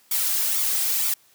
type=noise with flanger; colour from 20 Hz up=blue; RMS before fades=-23 dBFS; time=0.11-1.14 s; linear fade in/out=5 ms; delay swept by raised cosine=0.86 to 2.56 ms; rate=2.1 Hz; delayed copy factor=+0.5; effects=white hiss -58 dBFS RMS until 1.34 s + high-pass 100 Hz 12 dB/octave